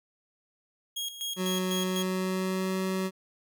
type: tone with tremolo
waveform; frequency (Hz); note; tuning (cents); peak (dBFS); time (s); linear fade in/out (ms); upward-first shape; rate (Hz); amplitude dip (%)
sawtooth; 3278; G#7; -23; -28; 0.96-2.03; 10; square; 4; 70
type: tone with pitch glide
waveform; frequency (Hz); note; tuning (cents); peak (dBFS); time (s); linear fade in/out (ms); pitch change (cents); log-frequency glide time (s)
25% pulse; 185 to 188.56; F#3 to F#3; 0 to +33; -24; 1.36-3.11; 50; +33; 1.81-2.79
effects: none